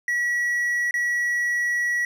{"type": "tone with dropouts", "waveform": "triangle", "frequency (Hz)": 1930, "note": "B6", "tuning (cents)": -40, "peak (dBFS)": -19, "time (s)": [0.08, 2.05], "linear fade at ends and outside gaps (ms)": 2, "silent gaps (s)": [0.91, 0.94], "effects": []}